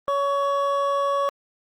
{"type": "tone pair together", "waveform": "triangle", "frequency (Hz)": [561, 1122], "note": ["C#5", "C#6"], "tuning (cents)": [21, 21], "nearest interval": "octave", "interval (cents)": 1200, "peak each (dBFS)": [-21, -21], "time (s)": [0.08, 1.29], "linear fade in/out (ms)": 0, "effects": ["Opus 32 kbps"]}